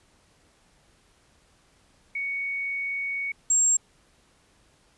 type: tone pair in turn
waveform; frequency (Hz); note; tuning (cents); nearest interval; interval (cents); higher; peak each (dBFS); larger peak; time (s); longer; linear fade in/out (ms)
sine; 2229 / 7523; C#7 / A#8; +9 / +15; octave + major sixth; 2106; second; -27 / -18; second; 2.15-3.32 / 3.5-3.77; first; 5
effects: pink hiss -62 dBFS RMS until 4.97 s + resampled to 24000 Hz